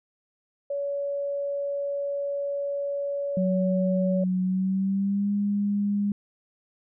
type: tone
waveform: sine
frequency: 565 Hz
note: C#5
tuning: 33 cents sharp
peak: -26 dBFS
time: 0.7-4.24 s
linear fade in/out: 5 ms
type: tone with pitch glide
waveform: sine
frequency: 184.4 to 203.4 Hz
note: F#3 to G#3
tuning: -6 to -36 cents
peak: -22 dBFS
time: 3.37-6.12 s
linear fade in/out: 2 ms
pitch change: +170 cents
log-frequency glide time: 4.42-5.31 s
effects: none